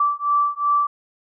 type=beating tone pair; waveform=sine; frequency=1162 / 1164.7 Hz; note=D6 / D6; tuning=-19 / -15 cents; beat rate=2.7 Hz; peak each=-20 dBFS; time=0-0.87 s; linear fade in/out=5 ms; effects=none